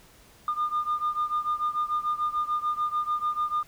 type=beating tone pair; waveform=sine; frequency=1210 / 1216.8 Hz; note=D#6 / D#6; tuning=-49 / -39 cents; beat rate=6.8 Hz; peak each=-26 / -28 dBFS; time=0.48-3.63 s; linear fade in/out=2 ms; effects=tanh soft clip ceiling -20 dBFS + pink hiss -55 dBFS RMS until 3.67 s